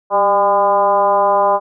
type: tone with frequency modulation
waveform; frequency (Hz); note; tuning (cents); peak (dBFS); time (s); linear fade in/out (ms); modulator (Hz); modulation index
sine; 806; G5; +48; -10; 0.1-1.6; 50; 205; 1.5
effects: none